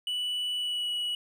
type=tone with pitch glide; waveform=triangle; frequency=2960 to 2931 Hz; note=F#7 to F#7; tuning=0 to -17 cents; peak=-27 dBFS; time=0.07-1.15 s; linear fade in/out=2 ms; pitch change=-17 cents; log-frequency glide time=0.56-0.89 s; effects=none